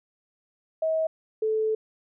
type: tone pair in turn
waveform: sine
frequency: 639 / 436.6 Hz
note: D#5 / A4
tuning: +46 / -13 cents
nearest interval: perfect fifth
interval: 659 cents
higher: first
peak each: -22 dBFS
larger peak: neither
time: 0.82-1.07 / 1.42-1.75 s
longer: second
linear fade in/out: 5 ms
effects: none

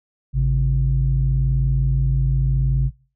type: tone pair together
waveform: sine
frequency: 53.18 / 134 Hz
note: G#1 / C3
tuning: +42 / +42 cents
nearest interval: octave + major third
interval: 1600 cents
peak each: -17 dBFS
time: 0.33-2.91 s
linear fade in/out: 50 ms
effects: noise-tail reverb RT60 0.4 s tail -24 dB re dry + tanh soft clip ceiling -9 dBFS

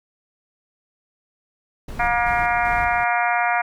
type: noise with tremolo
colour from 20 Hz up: brown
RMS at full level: -30 dBFS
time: 1.88-3.04 s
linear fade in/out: 5 ms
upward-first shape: square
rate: 2.6 Hz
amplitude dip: 50%
type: harmonic tone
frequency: 237.8 Hz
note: A#3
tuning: 35 cents sharp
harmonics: 3 / 4 / 5 / 6 / 7 / 8 / 9 / 10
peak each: -21 / -25 / -29 / -25 / -28 / -29 / -28 / -30 dBFS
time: 1.99-3.62 s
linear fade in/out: 10 ms
effects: none

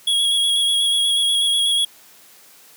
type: tone with vibrato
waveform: square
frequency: 3322 Hz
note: G#7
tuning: in tune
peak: -16 dBFS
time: 0.07-1.85 s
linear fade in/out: 5 ms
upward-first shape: square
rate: 8.2 Hz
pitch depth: 17 cents each way
effects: white hiss -48 dBFS RMS until 2.76 s + high-pass 150 Hz 12 dB/octave

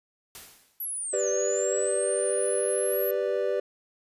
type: noise with exponential decay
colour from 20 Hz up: white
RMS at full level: -41 dBFS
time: 0.35-0.95 s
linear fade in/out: 1 ms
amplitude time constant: 130 ms
type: linear two-way sweep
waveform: sine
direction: down then up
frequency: 11840 to 6272 to 11840 Hz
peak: -30 dBFS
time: 0.8-3.11 s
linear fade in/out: 5 ms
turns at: 1.28 s
type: chord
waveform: triangle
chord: G major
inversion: none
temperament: equal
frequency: 392 / 493.9 / 587.3 Hz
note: G4 / B4 / D5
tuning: 0 / 0 / 0 cents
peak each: -27 dBFS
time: 1.13-3.6 s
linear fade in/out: 5 ms
effects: resampled to 32000 Hz

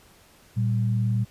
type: tone pair together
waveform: sine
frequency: 115.6 / 194.42 Hz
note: A#2 / G3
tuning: -14 / -14 cents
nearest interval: major sixth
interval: 900 cents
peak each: -21 / -29 dBFS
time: 0.56-1.25 s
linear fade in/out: 20 ms
effects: pink hiss -55 dBFS RMS until 1.3 s + resampled to 32000 Hz

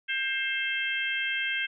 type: harmonic tone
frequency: 530 Hz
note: C5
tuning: 22 cents sharp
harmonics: 3 / 4 / 5 / 6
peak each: -31 / -32 / -33 / -34 dBFS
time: 0.08-1.67 s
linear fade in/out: 20 ms
effects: none

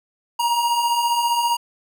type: beating tone pair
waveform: square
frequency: 932.3 / 947.3 Hz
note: A#5 / A#5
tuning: 0 / +28 cents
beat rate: 15 Hz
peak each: -27 / -19 dBFS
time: 0.39-1.57 s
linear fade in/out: 10 ms
effects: none

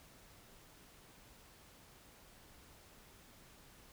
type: silence
effects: pink hiss -61 dBFS RMS until 3.92 s

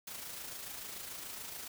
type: noise with amplitude modulation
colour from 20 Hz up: white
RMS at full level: -43 dBFS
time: 0.07-1.68 s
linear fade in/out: 5 ms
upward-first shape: sine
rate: 27 Hz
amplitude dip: 40%
effects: none

